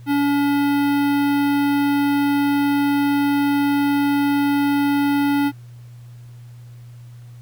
square tone with notch filter, 284.8 Hz, C#4, 47 cents sharp, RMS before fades -18 dBFS, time 0.06-5.52 s, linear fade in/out 50 ms, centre 6900 Hz, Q 0.55, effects added 120 Hz sine -37 dBFS peak until 7.41 s + pink hiss -56 dBFS RMS until 7.41 s

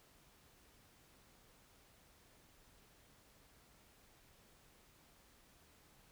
silence, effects pink hiss -67 dBFS RMS until 6.11 s

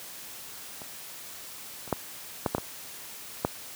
clicks, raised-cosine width 1 ms, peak -27 / -28 / -10 / -10 / -10 / -15 / -9 dBFS, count 7, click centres 0.818 / 1.877 / 1.927 / 2.462 / 2.549 / 2.582 / 3.449 s, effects white hiss -43 dBFS RMS until 3.75 s + high-pass 80 Hz 12 dB/octave

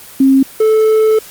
sine / triangle tone pair in turn, 268.3 / 436.7 Hz, C4 / A4, +44 / -13 cents, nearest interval minor sixth, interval 843 cents, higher second, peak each -5 dBFS, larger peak neither, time 0.2-0.43 / 0.6-1.19 s, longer second, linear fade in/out 5 ms, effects white hiss -35 dBFS RMS until 1.3 s + Opus 24 kbps

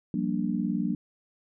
sine chord, G minor seventh, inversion third, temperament just, 176.4 / 196 / 235.2 / 294 Hz, F3 / G3 / Bb3 / D4, +18 / 0 / +16 / +2 cents, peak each -32 / -30 / -30 / -32 dBFS, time 0.14-0.95 s, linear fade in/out 2 ms, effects none

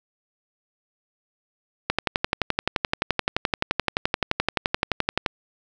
click train, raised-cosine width 0.3 ms, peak -4 dBFS, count 40, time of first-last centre 1.9-5.262 s, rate 11.6 Hz, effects none

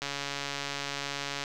click train, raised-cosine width 0.2 ms, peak -16 dBFS, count 201, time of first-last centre 0.02-1.438 s, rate 141 Hz, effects none

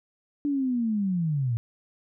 sine linear sweep, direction down, 293.3 to 110.8 Hz, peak -23 dBFS, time 0.45-1.57 s, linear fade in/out 0 ms, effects none

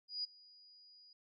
sine tone with ADSR envelope, 4902 Hz, D#8, 27 cents flat, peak -35 dBFS, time 0.08-1.13 s, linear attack 160 ms, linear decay 14 ms, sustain -24 dB, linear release 3 ms, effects none

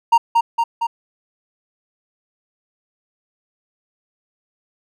triangle tone with echo, 928 Hz, A#5, 8 cents flat, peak -6 dBFS, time 0.12-0.18 s, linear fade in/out 10 ms, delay 230 ms, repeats 3, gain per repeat -3 dB, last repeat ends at 0.87 s, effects none

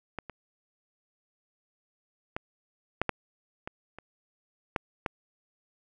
clicks, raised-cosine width 0.5 ms, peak -19 / -25 / -17 / -10 / -11 / -21 / -28 / -12 / -14 dBFS, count 9, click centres 0.187 / 0.297 / 2.365 / 3.016 / 3.093 / 3.675 / 3.986 / 4.762 / 5.062 s, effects none

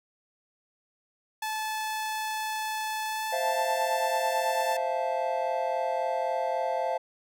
sawtooth tone with pitch glide, 868 to 882.2 Hz, A5 to A5, -24 to +4 cents, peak -26 dBFS, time 1.42-4.77 s, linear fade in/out 5 ms, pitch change +28 cents, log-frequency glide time 3.04-3.57 s
triangle chord, F major seventh, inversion second, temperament just, 523.8 / 654.8 / 698.5 / 873.1 Hz, C5 / E5 / F5 / A5, +2 / -12 / 0 / -14 cents, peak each -30 dBFS, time 3.32-6.98 s, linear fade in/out 10 ms
effects none

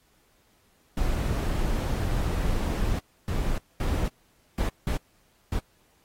brown noise bursts at uneven times, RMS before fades -26 dBFS, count 6, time 0.97-2.99 / 3.28-3.58 / 3.8-4.08 / 4.58-4.69 / 4.87-4.97 / 5.52-5.59 s, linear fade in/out 2 ms, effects pink hiss -65 dBFS RMS until 6.04 s + AAC 48 kbps

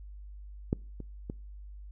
clicks, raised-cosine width 3 ms, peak -14 / -28 / -23 dBFS, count 3, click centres 0.729 / 1.003 / 1.299 s, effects noise-tail reverb RT60 0.4 s tail -26 dB re dry + added 50 Hz sine -43 dBFS peak until 1.91 s

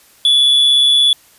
triangle tone with amplitude modulation, 3430 Hz, A7, 45 cents flat, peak -5 dBFS, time 0.25-1.13 s, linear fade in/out 2 ms, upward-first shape sine, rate 137 Hz, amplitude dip 35%, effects white hiss -48 dBFS RMS until 1.38 s + resampled to 32000 Hz

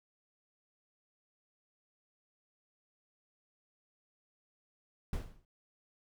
brown noise with exponential decay, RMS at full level -31 dBFS, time 5.13-5.45 s, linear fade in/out 2 ms, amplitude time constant 68 ms, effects none

